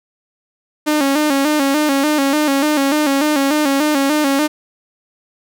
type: tone with vibrato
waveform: sawtooth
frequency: 288.5 Hz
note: D4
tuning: 31 cents flat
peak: -9 dBFS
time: 0.86-4.48 s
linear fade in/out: 20 ms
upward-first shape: square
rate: 3.4 Hz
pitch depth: 83 cents each way
effects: none